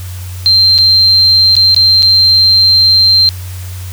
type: tone with dropouts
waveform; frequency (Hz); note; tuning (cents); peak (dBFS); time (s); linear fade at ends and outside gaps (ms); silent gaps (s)
sine; 4149; C8; -15; -4; 0.46-3.29; 0; 0.78-0.786 / 1.553-1.566 / 1.746-1.764 / 2.023-2.029
effects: added 91 Hz sine -21 dBFS peak until 3.92 s + white hiss -33 dBFS RMS until 3.92 s

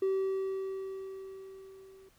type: tone with level ramp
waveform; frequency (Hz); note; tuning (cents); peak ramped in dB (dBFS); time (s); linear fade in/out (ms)
triangle; 384.4; G4; -34; -23 to -51; 0.02-2.09; 5
effects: tanh soft clip ceiling -21 dBFS + pink hiss -66 dBFS RMS until 2.18 s

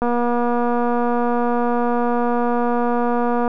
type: click train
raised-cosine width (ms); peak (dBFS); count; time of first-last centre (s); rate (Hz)
1; -8; 831; 0.02-3.478; 240
effects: none

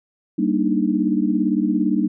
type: chord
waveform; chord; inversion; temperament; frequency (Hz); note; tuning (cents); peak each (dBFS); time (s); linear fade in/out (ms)
sine; Eb major seventh; first; equal with one note detuned; 195.32 / 233.1 / 293.7 / 311.1; G3 / Bb3 / D4 / Eb4; -6 / 0 / 0 / 0; -22; 0.38-2.08; 10
effects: none

